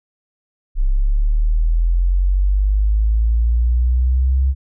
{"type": "linear sweep", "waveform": "sine", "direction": "up", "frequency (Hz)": [32.15, 67.3], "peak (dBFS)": -12, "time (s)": [0.75, 4.55], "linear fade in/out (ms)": 50, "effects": []}